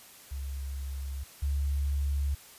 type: tone pair in turn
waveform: sine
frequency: 68.2 / 70.48 Hz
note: C#2 / C#2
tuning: -28 / +29 cents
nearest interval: minor second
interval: 57 cents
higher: second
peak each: -33 / -26 dBFS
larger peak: second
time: 0.31-1.24 / 1.42-2.35 s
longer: neither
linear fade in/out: 10 ms
effects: white hiss -52 dBFS RMS until 2.58 s + resampled to 32000 Hz